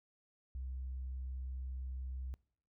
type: tone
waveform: sine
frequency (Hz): 64.7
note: C2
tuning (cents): -19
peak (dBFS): -38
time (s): 0.55-2.34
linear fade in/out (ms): 0
effects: noise-tail reverb RT60 0.6 s tail -25 dB re dry + tanh soft clip ceiling -36 dBFS